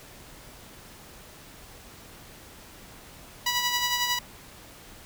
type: tone with tremolo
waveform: 10% pulse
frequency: 978 Hz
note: B5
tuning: 17 cents flat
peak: -14 dBFS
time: 3.46-4.19 s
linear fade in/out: 5 ms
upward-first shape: sine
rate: 11 Hz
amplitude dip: 45%
effects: pink hiss -48 dBFS RMS until 5.05 s